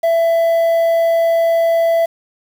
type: tone with quantisation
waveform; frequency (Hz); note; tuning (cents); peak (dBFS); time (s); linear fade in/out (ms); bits
triangle; 666; E5; +18; -9; 0.03-2.06; 10; 6
effects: none